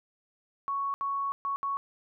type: tone bursts at uneven times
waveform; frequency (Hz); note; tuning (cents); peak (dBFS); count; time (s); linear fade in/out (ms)
sine; 1111; C#6; +4; -28; 4; 0.68-0.94 / 1.01-1.32 / 1.45-1.56 / 1.63-1.77; 0
effects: none